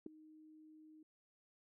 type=tone with ADSR envelope; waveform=sine; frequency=311.1 Hz; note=D#4; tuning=in tune; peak=-37 dBFS; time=0.06-1.03 s; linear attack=4 ms; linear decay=5 ms; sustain=-21 dB; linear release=4 ms; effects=none